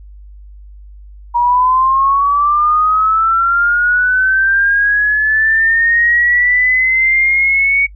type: linear sweep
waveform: sine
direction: up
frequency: 949 to 2243 Hz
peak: -9 dBFS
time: 1.34-7.87 s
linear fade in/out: 20 ms
effects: noise-tail reverb RT60 0.1 s tail -22 dB re dry + added 50 Hz sine -33 dBFS peak until 7.95 s